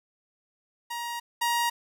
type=tone pair in turn; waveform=sawtooth; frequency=945 / 945 Hz; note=A#5 / A#5; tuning=+23 / +23 cents; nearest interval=unison; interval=0 cents; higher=neither; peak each=-28 / -20 dBFS; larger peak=second; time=0.9-1.2 / 1.41-1.7 s; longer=first; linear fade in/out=10 ms; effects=10-bit